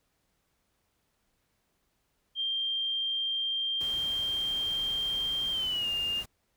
sine tone with pitch glide, 3178 to 2815 Hz, G7 to F7, +23 to +13 cents, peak -28 dBFS, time 2.35-6.24 s, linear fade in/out 50 ms, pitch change -210 cents, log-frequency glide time 5.52-5.88 s
pink noise, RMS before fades -46 dBFS, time 3.8-6.26 s, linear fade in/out 10 ms
effects pink hiss -75 dBFS RMS until 6.56 s

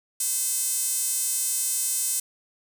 sawtooth tone with high-pass filter, 516 Hz, C5, 24 cents flat, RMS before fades -26 dBFS, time 0.2-2.2 s, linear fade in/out 5 ms, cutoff 8300 Hz, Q 2.4, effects 8-bit

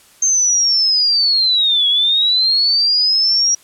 sine linear two-way sweep, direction down then up, 6370 to 3322 to 5720 Hz, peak -11 dBFS, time 0.22-3.55 s, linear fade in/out 5 ms, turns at 1.88 s, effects white hiss -48 dBFS RMS until 3.63 s + low-pass 12000 Hz 12 dB/octave

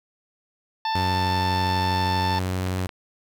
harmonic tone, 887 Hz, A5, 14 cents sharp, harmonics 1 / 2 / 3 / 4 / 5 / 6, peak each -23 / -34 / -38 / -35 / -36 / -38 dBFS, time 0.85-2.39 s, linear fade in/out 2 ms
sawtooth tone, 92.5 Hz, F#2, in tune, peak -20 dBFS, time 0.95-2.87 s, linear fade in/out 5 ms
clicks, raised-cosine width 0.3 ms, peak -18 dBFS, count 3, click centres 2.67 / 2.792 / 2.892 s
effects 9-bit

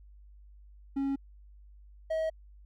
triangle tone pair in turn, 274.6 / 638.9 Hz, C#4 / D#5, -16 / +46 cents, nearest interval octave + minor third, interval 1462 cents, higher second, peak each -26 dBFS, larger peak neither, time 0.96-1.16 / 2.1-2.3 s, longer neither, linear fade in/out 10 ms, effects added 50 Hz sine -51 dBFS peak until 2.65 s

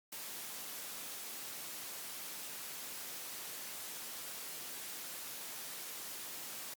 white noise, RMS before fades -45 dBFS, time 0.12-6.74 s, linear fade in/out 5 ms, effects high-pass 150 Hz 12 dB/octave + Opus 48 kbps

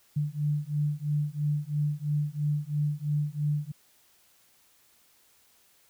sine beating tone pair, 146.6 / 149.6 Hz, D3 / D3, -3 / +32 cents, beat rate 3 Hz, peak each -29 dBFS, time 0.16-3.72 s, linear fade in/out 10 ms, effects white hiss -63 dBFS RMS until 5.89 s

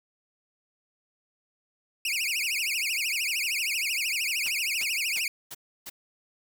sawtooth tone with vibrato, 2489 Hz, D#7, in tune, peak -23 dBFS, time 2.05-5.28 s, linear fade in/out 2 ms, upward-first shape triangle, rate 13 Hz, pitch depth 290 cents each way
white noise bursts, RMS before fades -39 dBFS, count 5, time 4.45-5.9 s, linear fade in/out 10 ms, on 42 ms, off 310 ms
effects none

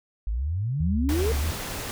sine exponential sweep, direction up, 49 to 470 Hz, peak -24 dBFS, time 0.27-1.32 s, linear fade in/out 0 ms
sine tone with vibrato, 75.1 Hz, D2, 39 cents sharp, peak -23 dBFS, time 0.8-1.51 s, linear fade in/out 5 ms, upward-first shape square, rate 3.2 Hz, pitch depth 100 cents each way
pink noise, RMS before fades -33 dBFS, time 1.09-1.91 s, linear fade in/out 0 ms
effects none

